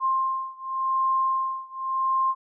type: beating tone pair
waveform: sine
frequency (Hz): 1056 / 1056.89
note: C6 / C6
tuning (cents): +16 / +17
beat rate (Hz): 0.89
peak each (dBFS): -25 / -26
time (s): 0-2.35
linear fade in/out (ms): 50
effects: none